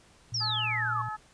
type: tone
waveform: sine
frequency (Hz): 116.5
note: A#2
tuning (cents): -1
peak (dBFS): -35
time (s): 0.32-1.09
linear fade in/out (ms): 5
type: exponential sweep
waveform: sine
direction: down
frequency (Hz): 5750 to 1067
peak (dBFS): -28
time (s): 0.34-1.02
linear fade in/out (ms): 5
type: harmonic tone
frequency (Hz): 428.9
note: A4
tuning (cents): -44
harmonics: 2 / 3 / 4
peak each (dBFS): -36 / -36 / -42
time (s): 0.4-1.17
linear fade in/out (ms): 20
effects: pink hiss -59 dBFS RMS until 1.33 s + resampled to 22050 Hz